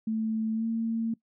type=tone with pitch glide; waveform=sine; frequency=220.7 to 226.8 Hz; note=A3 to A#3; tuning=+5 to -47 cents; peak=-26 dBFS; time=0.07-1.14 s; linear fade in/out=5 ms; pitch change=+48 cents; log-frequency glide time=0.54-0.65 s; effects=noise-tail reverb RT60 0.1 s tail -21 dB re dry